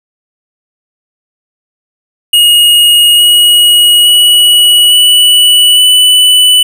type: tone with pitch steps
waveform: square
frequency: 2875 / 2902 / 2929 / 2956 / 2983 Hz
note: F7 / F#7 / F#7 / F#7 / F#7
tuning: +50 / -34 / -18 / -2 / +13 cents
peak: -3 dBFS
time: 2.33-6.63 s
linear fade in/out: 5 ms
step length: 860 ms
effects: none

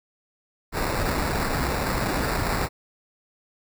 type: noise with sample-and-hold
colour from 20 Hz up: pink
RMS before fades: -25 dBFS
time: 0.72-2.69 s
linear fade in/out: 50 ms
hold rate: 3150 Hz
effects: none

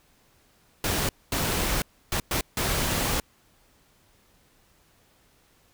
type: noise bursts at uneven times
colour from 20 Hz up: pink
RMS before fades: -26 dBFS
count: 5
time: 0.84-1.09 / 1.32-1.82 / 2.12-2.2 / 2.31-2.41 / 2.57-3.2 s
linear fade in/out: 2 ms
effects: pink hiss -62 dBFS RMS until 5.73 s

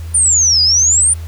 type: exponential two-way sweep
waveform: sine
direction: down then up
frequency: 9370 to 4841 to 9370 Hz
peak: -8 dBFS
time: 0.14-1.14 s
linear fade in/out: 10 ms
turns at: 0.62 s
effects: added 82 Hz sine -23 dBFS peak until 1.27 s + pink hiss -41 dBFS RMS until 1.27 s

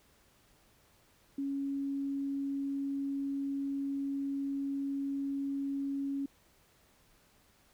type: tone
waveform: sine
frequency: 277.2 Hz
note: C#4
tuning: in tune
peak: -32 dBFS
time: 1.38-6.26 s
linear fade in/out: 5 ms
effects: pink hiss -66 dBFS RMS until 7.73 s

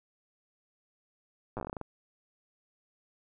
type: slowing click train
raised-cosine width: 1 ms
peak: -23 dBFS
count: 12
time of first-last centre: 1.57-1.813 s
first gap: 8 ms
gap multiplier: 1.19
effects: none

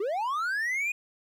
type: linear sweep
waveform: triangle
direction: up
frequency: 370 to 2489 Hz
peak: -25 dBFS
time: 0-0.92 s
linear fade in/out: 5 ms
effects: 11-bit

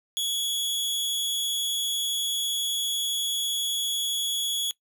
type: tone with amplitude modulation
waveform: sawtooth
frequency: 3362 Hz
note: G#7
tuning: 20 cents sharp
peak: -20 dBFS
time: 0.17-4.71 s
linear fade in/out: 0 ms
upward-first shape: sine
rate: 215 Hz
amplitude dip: 45%
effects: noise-tail reverb RT60 0.1 s tail -21 dB re dry

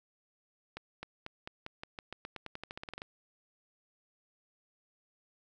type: accelerating click train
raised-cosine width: 0.3 ms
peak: -25 dBFS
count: 20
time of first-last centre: 0.77-3.019 s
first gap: 260 ms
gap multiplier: 0.9
effects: none

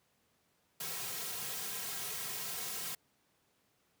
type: noise with comb filter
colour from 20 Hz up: white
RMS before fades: -40 dBFS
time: 0.8-2.95 s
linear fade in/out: 5 ms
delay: 3.4 ms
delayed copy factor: -1
effects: pink hiss -74 dBFS RMS until 4 s + high-pass 100 Hz 12 dB/octave

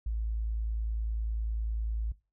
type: tone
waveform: sine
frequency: 55 Hz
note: A1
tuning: in tune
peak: -29 dBFS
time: 0.06-2.12 s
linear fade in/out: 5 ms
effects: noise-tail reverb RT60 0.3 s tail -21 dB re dry

